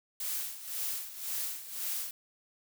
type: noise with tremolo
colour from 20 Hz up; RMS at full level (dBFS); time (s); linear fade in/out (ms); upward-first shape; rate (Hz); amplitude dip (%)
blue; -34; 0.2-2.11; 2; sine; 1.9; 75
effects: none